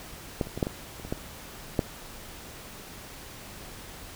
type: clicks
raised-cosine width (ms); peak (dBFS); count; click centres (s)
2; -12 / -27 / -20 / -10 / -17 / -29 / -26 / -15 / -9; 9; 0.412 / 0.471 / 0.576 / 0.628 / 0.669 / 0.998 / 1.05 / 1.125 / 1.792
effects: pink hiss -44 dBFS RMS until 4.15 s